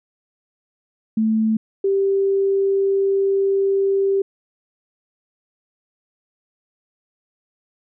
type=tone pair in turn; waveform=sine; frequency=220 / 392 Hz; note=A3 / G4; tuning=0 / 0 cents; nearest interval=minor seventh; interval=1000 cents; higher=second; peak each=-15 dBFS; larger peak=neither; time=1.17-1.57 / 1.84-4.22 s; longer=second; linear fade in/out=5 ms; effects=none